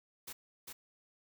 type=noise with echo; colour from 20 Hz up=white; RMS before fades=-45 dBFS; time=0.27-0.33 s; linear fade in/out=10 ms; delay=400 ms; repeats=1; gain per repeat=-2 dB; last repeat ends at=0.73 s; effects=none